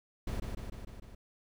brown noise with echo, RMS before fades -35 dBFS, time 0.27-0.4 s, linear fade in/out 5 ms, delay 150 ms, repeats 5, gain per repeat -3 dB, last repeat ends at 1.15 s, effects none

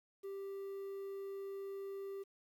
triangle tone with quantisation, 392.8 Hz, G4, 4 cents sharp, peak -40 dBFS, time 0.23-2.24 s, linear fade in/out 20 ms, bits 11, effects none

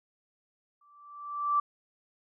sine tone with exponential growth, 1167 Hz, D6, 11 cents flat, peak -21 dBFS, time 0.81-1.6 s, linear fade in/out 5 ms, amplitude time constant 170 ms, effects none

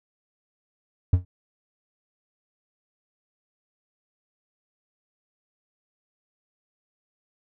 triangle tone with exponential decay, 90.1 Hz, F#2, 45 cents flat, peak -9 dBFS, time 1.13-1.25 s, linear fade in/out 5 ms, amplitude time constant 25 ms, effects none

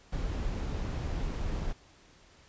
brown noise, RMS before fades -33 dBFS, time 0.12-1.73 s, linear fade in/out 10 ms, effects pink hiss -59 dBFS RMS until 2.48 s + resampled to 16000 Hz

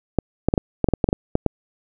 clicks, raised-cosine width 2 ms, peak -3 dBFS, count 12, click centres 0.187 / 0.486 / 0.539 / 0.578 / 0.843 / 0.887 / 0.937 / 1.042 / 1.089 / 1.129 / 1.354 / 1.463 s, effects none

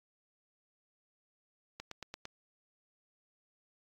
click train, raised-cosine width 0.2 ms, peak -25 dBFS, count 5, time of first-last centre 1.8-2.254 s, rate 8.81 Hz, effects AAC 64 kbps

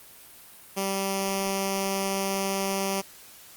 5% pulse tone with notch filter, 194.8 Hz, G3, 11 cents flat, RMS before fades -28 dBFS, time 0.76-3.02 s, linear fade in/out 20 ms, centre 1600 Hz, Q 0.74, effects white hiss -49 dBFS RMS until 3.56 s + Opus 32 kbps

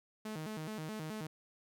sawtooth tone with vibrato, 183.8 Hz, F#3, 11 cents flat, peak -36 dBFS, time 0.25-1.27 s, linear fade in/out 5 ms, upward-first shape square, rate 4.7 Hz, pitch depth 280 cents each way, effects none

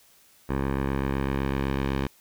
10% pulse tone with low-pass filter sweep, 67.9 Hz, C#2, 35 cents flat, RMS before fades -27 dBFS, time 0.49-2.07 s, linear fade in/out 5 ms, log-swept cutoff 1600 to 3300 Hz, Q 0.94, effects white hiss -58 dBFS RMS until 2.2 s

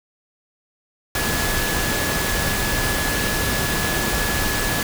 sine tone in noise, 1700 Hz, G#6, 40 cents sharp, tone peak -27 dBFS, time 1.15-4.83 s, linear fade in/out 2 ms, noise pink, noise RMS -22 dBFS, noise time 1.15-4.83 s, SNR -8 dB, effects none

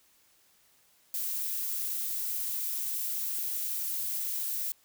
violet noise, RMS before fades -33 dBFS, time 1.14-4.72 s, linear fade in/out 2 ms, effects white hiss -65 dBFS RMS until 4.84 s

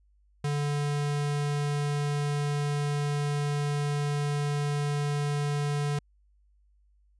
square tone, 145.4 Hz, D3, 17 cents flat, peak -27 dBFS, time 0.44-5.99 s, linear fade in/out 5 ms, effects added 50 Hz sine -61 dBFS peak until 7.19 s + resampled to 24000 Hz

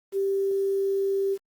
sine tone with quantisation, 392 Hz, G4, in tune, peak -22 dBFS, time 0.12-1.38 s, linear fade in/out 50 ms, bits 8, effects Opus 24 kbps

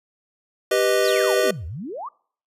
square chord, G augmented, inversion none, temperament equal, 392 / 493.9 / 622.3 Hz, G4 / B4 / D#5, 0 / 0 / 0 cents, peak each -22 dBFS, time 0.71-1.51 s, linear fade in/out 5 ms
sine exponential two-way sweep, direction down then up, 5860 to 73.42 to 1261 Hz, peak -29 dBFS, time 1.03-2.09 s, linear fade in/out 10 ms, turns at 1.66 s
effects noise-tail reverb RT60 0.5 s tail -25 dB re dry + resampled to 32000 Hz

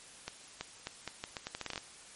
accelerating click train, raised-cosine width 0.2 ms, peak -20 dBFS, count 14, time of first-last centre 0.28-1.778 s, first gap 330 ms, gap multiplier 0.79, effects white hiss -53 dBFS RMS until 2.15 s + MP3 48 kbps

